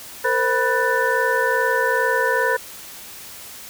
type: tone cluster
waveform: sine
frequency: 457.6 / 520 / 981 / 1491 / 1773 Hz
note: A#4 / C5 / B5 / F#6 / A6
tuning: -32 / -11 / -12 / +13 / +13 cents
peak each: -23 dBFS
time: 0.24-2.57 s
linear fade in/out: 10 ms
effects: white hiss -38 dBFS RMS until 3.69 s